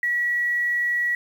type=tone with quantisation; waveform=sine; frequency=1929 Hz; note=B6; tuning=41 cents flat; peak=-20 dBFS; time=0.03-1.15 s; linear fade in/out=2 ms; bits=8; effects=none